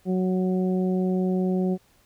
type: harmonic tone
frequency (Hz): 185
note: F#3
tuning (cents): 0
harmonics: 1 / 2 / 3 / 4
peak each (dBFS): -22 / -27 / -35 / -38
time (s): 0.05-1.78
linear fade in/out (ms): 50
effects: pink hiss -61 dBFS RMS until 2.05 s